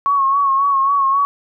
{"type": "tone with vibrato", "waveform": "sine", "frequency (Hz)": 1104, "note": "C#6", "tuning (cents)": -7, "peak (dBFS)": -12, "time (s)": [0.06, 1.25], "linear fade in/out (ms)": 0, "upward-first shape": "sine", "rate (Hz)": 3.7, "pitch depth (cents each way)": 45, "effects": []}